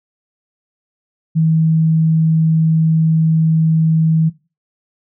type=tone; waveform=sine; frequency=160.4 Hz; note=E3; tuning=47 cents flat; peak=-10 dBFS; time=1.35-4.3 s; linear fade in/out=20 ms; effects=noise-tail reverb RT60 0.3 s tail -19 dB re dry